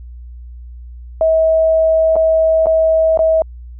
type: tone with dropouts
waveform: sine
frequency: 643 Hz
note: E5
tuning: 43 cents flat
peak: -9 dBFS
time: 1.21-3.42 s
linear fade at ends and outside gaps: 1 ms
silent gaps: 2.157-2.164 / 2.659-2.668 / 3.174-3.191 s
effects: added 60 Hz sine -30 dBFS peak until 3.79 s